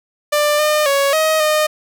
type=tone with pitch steps; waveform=sawtooth; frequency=593 / 606 / 557 / 630 / 613 Hz; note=D5 / D#5 / C#5 / D#5 / D#5; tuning=+17 / -46 / +8 / +21 / -26 cents; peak=-9 dBFS; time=0.32-1.67 s; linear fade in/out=10 ms; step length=270 ms; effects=none